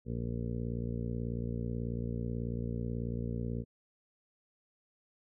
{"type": "harmonic tone", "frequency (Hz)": 58.27, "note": "A#1", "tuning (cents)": 0, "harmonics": [1, 2, 3, 4, 5, 6, 7, 8, 9], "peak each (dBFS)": [-40, -37, -41, -40, -49, -54, -47, -46, -54], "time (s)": [0.05, 3.65], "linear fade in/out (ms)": 50, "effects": []}